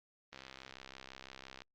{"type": "click train", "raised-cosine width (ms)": 0.2, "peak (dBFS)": -30, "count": 86, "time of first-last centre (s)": [0.33, 1.62], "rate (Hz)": 65.9, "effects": ["low-pass 5000 Hz 12 dB/octave", "Opus 32 kbps"]}